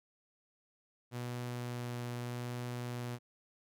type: tone with vibrato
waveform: sawtooth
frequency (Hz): 121.7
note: B2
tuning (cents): -25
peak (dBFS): -34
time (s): 1.11-3.19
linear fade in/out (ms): 50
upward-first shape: triangle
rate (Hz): 0.81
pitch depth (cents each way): 10
effects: none